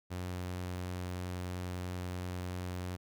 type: tone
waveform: sawtooth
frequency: 90.3 Hz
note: F#2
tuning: 42 cents flat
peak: -33 dBFS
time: 0.1-2.97 s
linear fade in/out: 20 ms
effects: none